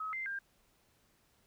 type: tone with pitch steps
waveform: sine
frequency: 1278 / 2083 / 1597 Hz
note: D#6 / C7 / G6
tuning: +46 / -8 / +32 cents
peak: -36 dBFS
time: 0-0.39 s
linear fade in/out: 5 ms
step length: 130 ms
effects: pink hiss -71 dBFS RMS until 1.46 s